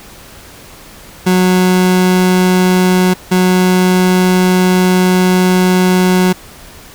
30% pulse tone bursts at uneven times, 183.3 Hz, F#3, 16 cents flat, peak -5 dBFS, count 2, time 1.26-3.14 / 3.31-6.33 s, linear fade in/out 10 ms, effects pink hiss -36 dBFS RMS until 6.94 s

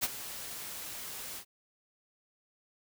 white noise with ADSR envelope, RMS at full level -28 dBFS, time 0.01-1.45 s, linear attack 29 ms, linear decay 32 ms, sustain -14 dB, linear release 78 ms, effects none

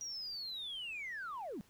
sine linear sweep, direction down, 5800 to 163.3 Hz, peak -39 dBFS, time 0.01-1.61 s, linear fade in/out 0 ms, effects tanh soft clip ceiling -37 dBFS + pink hiss -67 dBFS RMS until 1.69 s

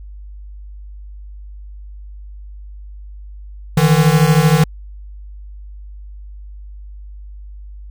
square beating tone pair, 150 / 163 Hz, D3 / E3, +37 / -19 cents, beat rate 13 Hz, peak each -13 dBFS, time 3.77-4.64 s, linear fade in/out 5 ms, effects added 50 Hz sine -31 dBFS peak until 7.9 s

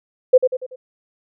sine tone with echo, 511 Hz, C5, 41 cents flat, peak -5 dBFS, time 0.33-0.38 s, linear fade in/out 10 ms, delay 95 ms, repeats 4, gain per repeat -7 dB, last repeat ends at 0.76 s, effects none

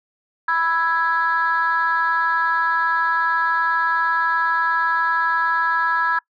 sine chord, E major, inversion second, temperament equal, 987.8 / 1318.5 / 1661.2 Hz, B5 / E6 / G#6, 0 / 0 / 0 cents, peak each -21 / -21 / -19 dBFS, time 0.48-6.19 s, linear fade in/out 5 ms, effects noise-tail reverb RT60 0.1 s tail -24 dB re dry + tanh soft clip ceiling -10 dBFS

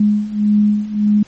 sine beating tone pair, 207.7 / 209.4 Hz, G#3 / G#3, 0 / +15 cents, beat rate 1.7 Hz, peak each -16 / -13 dBFS, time 0-1.23 s, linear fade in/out 5 ms, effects pink hiss -47 dBFS RMS until 1.27 s + MP3 32 kbps

